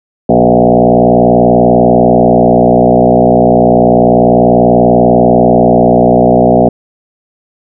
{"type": "tone with frequency modulation", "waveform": "sine", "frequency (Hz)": 440, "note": "A4", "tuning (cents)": 0, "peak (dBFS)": -3, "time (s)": [0.29, 6.69], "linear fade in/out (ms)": 5, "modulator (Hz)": 60.3, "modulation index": 4.8, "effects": []}